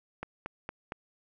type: click train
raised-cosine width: 0.5 ms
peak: -21 dBFS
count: 4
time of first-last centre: 0.23-0.921 s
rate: 4.34 Hz
effects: none